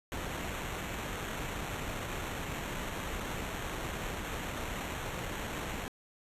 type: noise with sample-and-hold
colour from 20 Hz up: pink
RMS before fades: -38 dBFS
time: 0.12-5.88 s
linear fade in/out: 0 ms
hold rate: 4900 Hz
effects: resampled to 32000 Hz